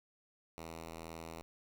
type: tone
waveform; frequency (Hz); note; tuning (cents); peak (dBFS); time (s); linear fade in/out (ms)
5% pulse; 82; E2; -9; -34; 0.58-1.42; 0
effects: none